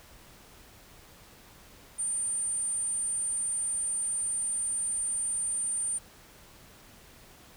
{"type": "tone", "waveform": "sine", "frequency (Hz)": 9020, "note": "C#9", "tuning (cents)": 29, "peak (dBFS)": -28, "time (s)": [1.98, 5.99], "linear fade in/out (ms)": 20, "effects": ["pink hiss -54 dBFS RMS until 7.56 s"]}